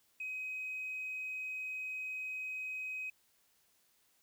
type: tone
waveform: triangle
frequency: 2526 Hz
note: D#7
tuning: 26 cents sharp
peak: -35 dBFS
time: 0.2-3.1 s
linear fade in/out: 5 ms
effects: tanh soft clip ceiling -35 dBFS + white hiss -72 dBFS RMS until 4.22 s